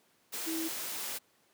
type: tone in noise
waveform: sine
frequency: 324.3 Hz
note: E4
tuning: 28 cents flat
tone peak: -33 dBFS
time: 0.46-0.69 s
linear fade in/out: 20 ms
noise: white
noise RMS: -38 dBFS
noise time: 0.32-1.19 s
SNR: +2 dB
effects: pink hiss -68 dBFS RMS until 1.53 s + high-pass 200 Hz 12 dB/octave